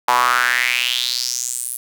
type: tone with high-pass filter sweep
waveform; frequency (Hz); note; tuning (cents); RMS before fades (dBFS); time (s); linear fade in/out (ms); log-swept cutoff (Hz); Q
sawtooth; 123.47; B2; 0; -19; 0.08-1.77; 5; 900 to 11000; 4.9
effects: none